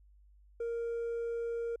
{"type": "tone with hard clipping", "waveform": "triangle", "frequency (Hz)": 466.2, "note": "A#4", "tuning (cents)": 0, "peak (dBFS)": -32, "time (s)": [0.6, 1.76], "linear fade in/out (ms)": 5, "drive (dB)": 1, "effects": ["added 50 Hz sine -58 dBFS peak until 1.8 s"]}